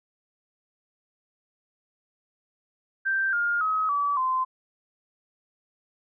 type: tone with pitch steps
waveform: sine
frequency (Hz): 1568 / 1413.2 / 1273.6 / 1147.8 / 1034.5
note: G6 / F6 / D#6 / D6 / C6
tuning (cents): 0 / +20 / +40 / -40 / -20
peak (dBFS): -22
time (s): 3.05-4.45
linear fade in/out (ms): 20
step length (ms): 280
effects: none